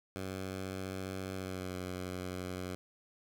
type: tone with pitch glide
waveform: 10% pulse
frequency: 94.7 to 91.58 Hz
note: F#2 to F#2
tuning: +41 to -17 cents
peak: -30 dBFS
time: 0.16-2.75 s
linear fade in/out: 0 ms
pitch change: -58 cents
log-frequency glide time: 1.34-1.75 s
effects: none